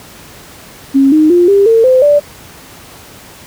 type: tone with pitch steps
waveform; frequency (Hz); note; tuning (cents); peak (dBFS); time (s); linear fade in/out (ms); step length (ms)
sine; 272.4 / 309.3 / 351.2 / 398.8 / 452.9 / 514.2 / 583.9; C#4 / D#4 / F4 / G4 / A#4 / C5 / D5; -30 / -10 / +10 / +30 / -50 / -30 / -10; -4; 0.94-2.2; 20; 180
effects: pink hiss -35 dBFS RMS until 3.46 s + high-pass 60 Hz 12 dB/octave